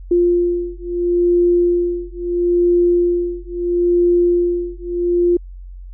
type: beating tone pair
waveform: sine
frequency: 349.2 / 349.95 Hz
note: F4 / F4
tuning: 0 / +4 cents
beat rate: 0.75 Hz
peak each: -16 dBFS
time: 0.11-5.37 s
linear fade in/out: 5 ms
effects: added 45 Hz sine -31 dBFS peak until 5.93 s